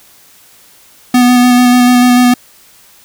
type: tone with vibrato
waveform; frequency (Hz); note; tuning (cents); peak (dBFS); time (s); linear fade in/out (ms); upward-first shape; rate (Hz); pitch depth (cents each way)
square; 246.9; B3; 0; -5; 1.14-2.34; 5; square; 6.8; 12
effects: white hiss -43 dBFS RMS until 3.04 s